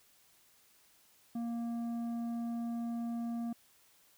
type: tone with tanh clipping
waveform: triangle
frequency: 233.8 Hz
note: A#3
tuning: 5 cents sharp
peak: -36 dBFS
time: 1.35-3.53 s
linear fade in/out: 5 ms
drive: 12 dB
effects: white hiss -66 dBFS RMS until 4.17 s